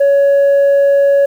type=tone; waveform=sine; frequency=560 Hz; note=C#5; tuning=18 cents sharp; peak=-4 dBFS; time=0-1.26 s; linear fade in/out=10 ms; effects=tanh soft clip ceiling -6 dBFS + 7-bit